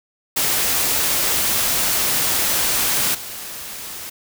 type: noise with level steps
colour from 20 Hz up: white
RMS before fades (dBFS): -19 / -32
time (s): 0.36-4.1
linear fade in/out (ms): 10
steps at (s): 3.14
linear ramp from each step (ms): 10
effects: none